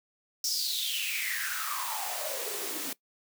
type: noise with high-pass filter sweep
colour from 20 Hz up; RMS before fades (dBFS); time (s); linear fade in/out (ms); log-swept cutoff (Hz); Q
white; -33; 0.44-2.93; 2; 5600 to 260; 7.7
effects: noise-tail reverb RT60 0.1 s tail -20 dB re dry